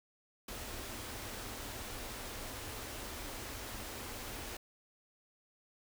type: band-stop noise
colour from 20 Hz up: pink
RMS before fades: -44 dBFS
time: 0.48-4.57 s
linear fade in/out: 5 ms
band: 130 to 200 Hz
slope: 96 dB/octave
effects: none